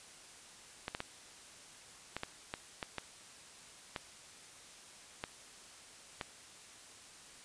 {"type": "clicks", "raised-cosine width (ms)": 0.3, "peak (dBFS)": -21, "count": 11, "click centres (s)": [0.881, 0.949, 1.004, 2.166, 2.234, 2.539, 2.828, 2.983, 3.962, 5.239, 6.212], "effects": ["white hiss -55 dBFS RMS until 7.44 s", "resampled to 22050 Hz"]}